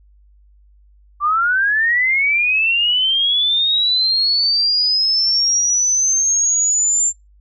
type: linear sweep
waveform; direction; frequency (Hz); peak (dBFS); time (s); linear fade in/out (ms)
sine; up; 1151 to 7320; -13; 1.2-7.13; 50
effects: noise-tail reverb RT60 0.2 s tail -26 dB re dry + added 50 Hz sine -47 dBFS peak until 7.4 s